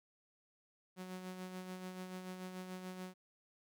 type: tone with tremolo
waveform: sawtooth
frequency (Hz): 184.4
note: F#3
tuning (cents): -6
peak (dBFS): -39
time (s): 0.96-3.14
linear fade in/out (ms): 50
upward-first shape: sine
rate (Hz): 6.9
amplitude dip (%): 45
effects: none